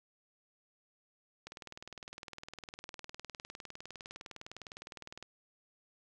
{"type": "click train", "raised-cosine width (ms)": 0.2, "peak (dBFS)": -28, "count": 75, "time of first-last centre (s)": [1.47, 5.226], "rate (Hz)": 19.7, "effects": []}